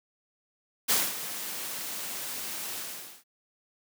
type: noise with ADSR envelope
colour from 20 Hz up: white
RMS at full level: -23 dBFS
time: 0.88-3.24 s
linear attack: 22 ms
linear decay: 220 ms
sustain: -13 dB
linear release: 470 ms
effects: high-pass 150 Hz 12 dB/octave